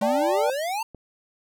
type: exponential sweep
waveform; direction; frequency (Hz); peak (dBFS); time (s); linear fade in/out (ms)
square; up; 208.3 to 926; -26; 0.01-0.83; 5
type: chord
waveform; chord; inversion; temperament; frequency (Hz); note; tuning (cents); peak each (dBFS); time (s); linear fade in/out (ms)
sine; D suspended fourth; none; equal; 587.3 / 784 / 880; D5 / G5 / A5; 0 / 0 / 0; -22 / -27 / -28; 0.02-0.5; 2
type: click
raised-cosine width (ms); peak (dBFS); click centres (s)
2; -28; 0.947
effects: none